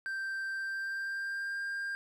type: tone with pitch glide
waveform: triangle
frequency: 1568 to 1599.1 Hz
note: G6 to G6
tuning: 0 to +34 cents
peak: -32 dBFS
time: 0.06-1.95 s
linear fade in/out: 0 ms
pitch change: +34 cents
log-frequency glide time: 0.52-1.61 s
effects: none